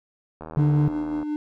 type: click train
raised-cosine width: 1 ms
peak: -23 dBFS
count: 66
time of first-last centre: 0.41-1.229 s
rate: 79.4 Hz
type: tone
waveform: triangle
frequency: 146.83 Hz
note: D3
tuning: in tune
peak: -15 dBFS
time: 0.57-0.88 s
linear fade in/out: 0 ms
type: tone with tremolo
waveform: triangle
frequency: 300 Hz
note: D4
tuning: 37 cents sharp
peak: -21 dBFS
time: 0.59-1.36 s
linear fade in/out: 0 ms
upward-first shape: triangle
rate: 5.7 Hz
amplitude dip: 45%
effects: none